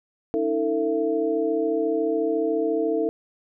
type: tone cluster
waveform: sine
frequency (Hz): 286.6 / 320.7 / 448.7 / 671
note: D4 / E4 / A4 / E5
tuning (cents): -42 / -48 / +34 / +31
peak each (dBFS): -32 / -25 / -23 / -31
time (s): 0.34-3.09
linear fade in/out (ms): 0
effects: none